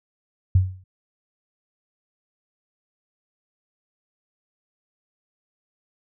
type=tone with exponential decay; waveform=sine; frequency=93.1 Hz; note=F#2; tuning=11 cents sharp; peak=-10 dBFS; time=0.55-0.84 s; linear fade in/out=5 ms; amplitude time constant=61 ms; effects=none